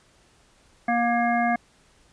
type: harmonic tone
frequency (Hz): 236.7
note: A#3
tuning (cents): +27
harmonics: 1 / 3 / 5 / 7 / 9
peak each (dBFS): -25 / -22 / -33 / -29 / -31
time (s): 0.88-1.56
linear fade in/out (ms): 5
effects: pink hiss -59 dBFS RMS until 2.12 s + resampled to 22050 Hz